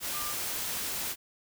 sine tone in noise, 1193 Hz, D6, 27 cents sharp, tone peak -38 dBFS, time 0.12-0.35 s, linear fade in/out 50 ms, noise white, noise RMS -34 dBFS, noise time 0-1.16 s, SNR -7 dB, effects none

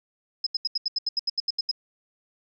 sine tone bursts, 5100 Hz, D#8, 42 cents sharp, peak -22 dBFS, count 13, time 0.44-1.714 s, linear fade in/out 5 ms, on 26 ms, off 78 ms, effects none

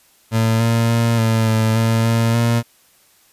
30% pulse tone with pitch steps, 112.5 / 115.3 / 116.1 / 112.3 / 110.9 / 113.4 / 114.8 / 117.1 Hz, A2 / A#2 / A#2 / A2 / A2 / A#2 / A#2 / A#2, +39 / -19 / -7 / +36 / +14 / -47 / -26 / +8 cents, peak -11 dBFS, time 0.31-2.63 s, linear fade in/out 50 ms, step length 290 ms, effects white hiss -54 dBFS RMS until 3.32 s + resampled to 32000 Hz

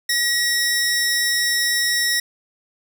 sawtooth tone pair together, 1910 / 5402 Hz, A#6 / E8, +42 / +42 cents, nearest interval octave + tritone, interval 1800 cents, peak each -16 / -19 dBFS, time 0.09-2.2 s, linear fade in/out 5 ms, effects none

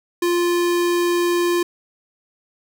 square tone, 348.7 Hz, F4, 3 cents flat, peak -17 dBFS, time 0.22-1.63 s, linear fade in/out 5 ms, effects none

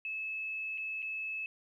sine tone with dropouts, 2600 Hz, E7, 24 cents flat, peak -35 dBFS, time 0.05-1.46 s, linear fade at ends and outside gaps 1 ms, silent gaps 0.776-0.78 / 1.021-1.026 s, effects 12-bit

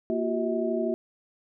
sine tone cluster, 233 / 349.8 / 382.3 / 643 Hz, A#3 / F4 / G4 / E5, -1 / +3 / -43 / -43 cents, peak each -30 dBFS, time 0.1-0.94 s, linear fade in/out 0 ms, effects none

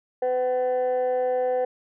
sine tone pair together, 505 / 756.6 Hz, B4 / F#5, +39 / +38 cents, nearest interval perfect fifth, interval 699 cents, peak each -20 / -26 dBFS, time 0.22-1.65 s, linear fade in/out 5 ms, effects tanh soft clip ceiling -18 dBFS

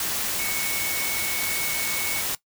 sine tone in noise, 2217 Hz, C#7, in tune, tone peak -30 dBFS, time 0.39-2.21 s, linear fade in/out 2 ms, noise white, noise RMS -27 dBFS, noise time 0-2.35 s, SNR -6 dB, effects noise-tail reverb RT60 0.1 s tail -18 dB re dry

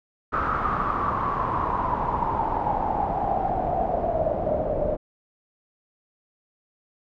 pink noise with low-pass filter sweep, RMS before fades -25 dBFS, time 0.32-4.97 s, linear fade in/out 20 ms, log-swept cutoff 1300 to 580 Hz, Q 9.4, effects none

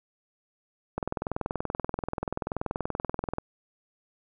click train, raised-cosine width 1 ms, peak -15 dBFS, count 51, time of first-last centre 0.98-3.384 s, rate 20.8 Hz, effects none

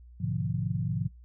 sine chord, G# diminished seventh, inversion none, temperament equal with one note detuned, 103.83 / 123.47 / 146.83 / 172.41 Hz, G#2 / B2 / D3 / F3, 0 / 0 / 0 / -22 cents, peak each -33 dBFS, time 0.2-1.08 s, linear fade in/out 10 ms, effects noise-tail reverb RT60 0.2 s tail -25 dB re dry + added 60 Hz sine -48 dBFS peak until 1.24 s

